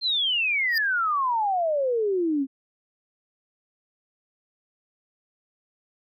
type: exponential sweep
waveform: sine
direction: down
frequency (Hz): 4237 to 261.6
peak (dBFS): -21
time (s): 0.01-2.47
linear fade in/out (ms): 50
type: tone with exponential growth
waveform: square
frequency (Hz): 4851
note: D#8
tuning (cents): -45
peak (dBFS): -21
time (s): 0.68-0.78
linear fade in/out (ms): 2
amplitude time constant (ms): 21
effects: none